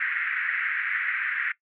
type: band-pass noise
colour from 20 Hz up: white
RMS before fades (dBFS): -28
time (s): 0-1.52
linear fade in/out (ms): 5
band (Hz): 1500 to 2100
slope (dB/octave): 48
effects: noise-tail reverb RT60 0.1 s tail -18 dB re dry